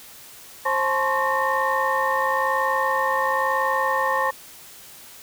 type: tone cluster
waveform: sine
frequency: 530 / 868 / 1043 / 1104 / 1827 Hz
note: C5 / A5 / C6 / C#6 / A#6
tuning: +22 / -24 / -6 / -7 / -35 cents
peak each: -25 dBFS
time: 0.65-4.31 s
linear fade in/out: 10 ms
effects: tanh soft clip ceiling -11 dBFS + white hiss -44 dBFS RMS until 5.22 s